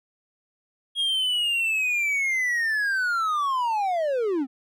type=linear sweep; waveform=triangle; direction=down; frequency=3286 to 246.9 Hz; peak=-20 dBFS; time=0.95-4.47 s; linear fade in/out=50 ms; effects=none